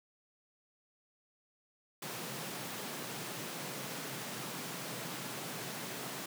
pink high-pass noise, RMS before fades -42 dBFS, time 2.02-6.26 s, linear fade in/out 5 ms, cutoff 120 Hz, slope 96 dB/octave, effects none

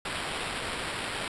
blue noise with sample-and-hold, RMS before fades -34 dBFS, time 0.05-1.28 s, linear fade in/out 2 ms, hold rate 6300 Hz, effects resampled to 24000 Hz

